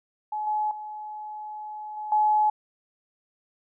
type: tone with level steps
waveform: sine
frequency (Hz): 850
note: G#5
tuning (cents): +40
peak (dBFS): -27 / -23 / -34 / -31 / -18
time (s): 0.32-2.5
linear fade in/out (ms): 5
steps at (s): 0.47 / 0.71 / 1.97 / 2.12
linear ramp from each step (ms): 2
effects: none